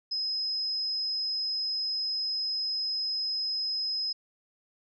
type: tone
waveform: sine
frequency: 5090 Hz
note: D#8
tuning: 39 cents sharp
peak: -28 dBFS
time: 0.11-4.13 s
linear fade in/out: 10 ms
effects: none